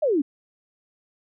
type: exponential sweep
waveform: sine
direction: down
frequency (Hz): 655 to 261.6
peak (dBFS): -18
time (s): 0.02-0.22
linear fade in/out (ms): 10
effects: none